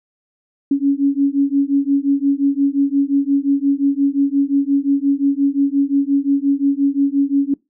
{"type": "beating tone pair", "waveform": "sine", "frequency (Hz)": [276.4, 282.1], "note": ["C#4", "C#4"], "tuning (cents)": [-5, 30], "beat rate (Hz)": 5.7, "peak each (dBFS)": [-16, -16], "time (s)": [0.71, 7.54], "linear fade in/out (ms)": 5, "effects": ["noise-tail reverb RT60 0.2 s tail -23 dB re dry"]}